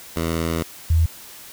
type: tone pair in turn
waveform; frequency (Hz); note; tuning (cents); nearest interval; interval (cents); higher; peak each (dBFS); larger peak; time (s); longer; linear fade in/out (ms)
10% pulse / sine; 82.41 / 81.51; E2 / E2; 0 / -19; unison; 19; first; -13; neither; 0.16-0.63 / 0.9-1.06; first; 5
effects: white hiss -41 dBFS RMS until 1.52 s